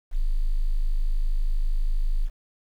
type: tone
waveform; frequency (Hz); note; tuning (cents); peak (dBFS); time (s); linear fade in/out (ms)
sine; 26.21; G#0; +17; -19; 0.11-2.3; 50
effects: 9-bit